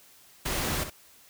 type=noise with echo; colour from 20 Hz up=pink; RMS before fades=-30 dBFS; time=0.45-0.84 s; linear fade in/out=10 ms; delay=63 ms; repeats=1; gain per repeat=-9 dB; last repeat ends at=0.903 s; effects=white hiss -56 dBFS RMS until 1.29 s